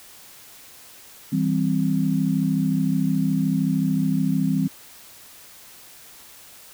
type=chord; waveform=sine; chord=C major; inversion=first; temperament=equal with one note detuned; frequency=162.45 / 196 / 261.6 Hz; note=E3 / G3 / C4; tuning=-25 / 0 / 0 cents; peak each=-23 dBFS; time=1.32-4.68 s; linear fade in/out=10 ms; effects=white hiss -46 dBFS RMS until 6.73 s